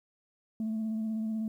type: tone with vibrato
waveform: sine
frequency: 220 Hz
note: A3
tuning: in tune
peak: -28 dBFS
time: 0.6-1.48 s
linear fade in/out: 2 ms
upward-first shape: sine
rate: 16 Hz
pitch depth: 24 cents each way
effects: tanh soft clip ceiling -28 dBFS + 11-bit